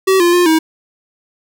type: tone with pitch steps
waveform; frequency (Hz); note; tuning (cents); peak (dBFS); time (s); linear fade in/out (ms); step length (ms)
square; 381.6 / 347 / 353.9 / 319.3; G4 / F4 / F4 / D#4; -47 / -11 / +23 / +45; -9; 0.07-0.59; 10; 130
effects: none